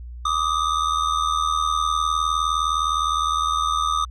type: ring-modulated tone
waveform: square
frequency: 1213 Hz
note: D#6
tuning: 44 cents flat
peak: -17 dBFS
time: 0.25-4.05 s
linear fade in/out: 5 ms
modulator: 39.8 Hz
effects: added 60 Hz sine -33 dBFS peak until 4.1 s + low-pass 6000 Hz 12 dB/octave